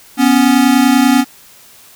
square tone pair together, 246.9 / 277.1 Hz, B3 / C#4, 0 / -1 cents, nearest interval major second, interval 199 cents, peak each -11 dBFS, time 0.17-1.25 s, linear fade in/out 50 ms, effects white hiss -42 dBFS RMS until 1.95 s

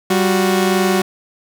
sawtooth tone pair together, 193.72 / 365.7 Hz, G3 / F#4, -20 / -20 cents, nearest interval major seventh, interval 1100 cents, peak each -12 dBFS, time 0.1-1.02 s, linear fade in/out 5 ms, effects none

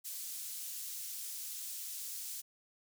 pink high-pass noise, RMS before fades -43 dBFS, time 0.04-2.42 s, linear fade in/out 20 ms, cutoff 6900 Hz, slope 12 dB/octave, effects none

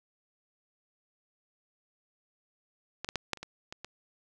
clicks, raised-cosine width 0.2 ms, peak -18 / -17 / -13 / -12 / -30 / -23 / -23 / -23 dBFS, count 8, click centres 3.046 / 3.089 / 3.157 / 3.333 / 3.373 / 3.43 / 3.725 / 3.846 s, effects none

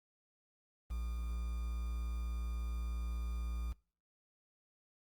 triangle tone with quantisation, 58.27 Hz, A#1, in tune, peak -34 dBFS, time 0.9-3.73 s, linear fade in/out 10 ms, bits 9, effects noise-tail reverb RT60 0.4 s tail -23 dB re dry + Opus 32 kbps

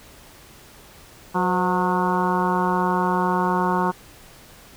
harmonic tone with a mistuned harmonic, 181.9 Hz, F#3, 29 cents flat, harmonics 1 / 2 / 3 / 4 / 5 / 6 / 7 / 8, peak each -24 / -26 / -32 / -30 / -23 / -26 / -32 / -32 dBFS, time 1.34-3.92 s, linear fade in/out 20 ms, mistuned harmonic 3, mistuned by -86 cents, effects pink hiss -47 dBFS RMS until 4.76 s

